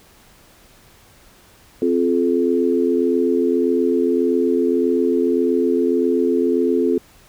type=chord; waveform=sine; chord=F major; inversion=second; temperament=equal with one note detuned; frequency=261.6 / 349.2 / 430.9 Hz; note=C4 / F4 / A4; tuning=0 / 0 / -36 cents; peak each=-19 dBFS; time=1.82-6.98 s; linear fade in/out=2 ms; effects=pink hiss -50 dBFS RMS until 7.28 s